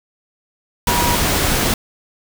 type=tone in noise; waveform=sine; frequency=962 Hz; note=B5; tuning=46 cents flat; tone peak=-19 dBFS; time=0.87-1.15 s; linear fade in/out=2 ms; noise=pink; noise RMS=-17 dBFS; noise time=0.87-1.74 s; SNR=-5 dB; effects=none